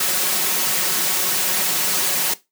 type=noise with comb filter; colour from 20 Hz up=white; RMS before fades=-20 dBFS; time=0-2.34 s; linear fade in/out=5 ms; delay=5.4 ms; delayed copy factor=+0.7; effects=noise-tail reverb RT60 0.2 s tail -17 dB re dry + high-pass 150 Hz 12 dB/octave